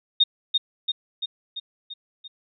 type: tone with echo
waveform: sine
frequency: 3690 Hz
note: A#7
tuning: 18 cents flat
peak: -13 dBFS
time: 0.2-0.24 s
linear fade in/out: 10 ms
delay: 340 ms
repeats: 6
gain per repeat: -4 dB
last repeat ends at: 2.28 s
effects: none